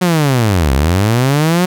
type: linear two-way sweep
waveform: sawtooth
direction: down then up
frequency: 185 to 63.2 to 185 Hz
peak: -6 dBFS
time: 0.01-1.66 s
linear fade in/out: 10 ms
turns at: 0.73 s
effects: none